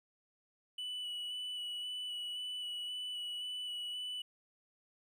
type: tone with vibrato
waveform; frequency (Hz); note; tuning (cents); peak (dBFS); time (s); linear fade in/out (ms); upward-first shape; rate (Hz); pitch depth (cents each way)
triangle; 2960; F#7; 0; -37; 0.78-4.22; 5; square; 1.9; 12
effects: none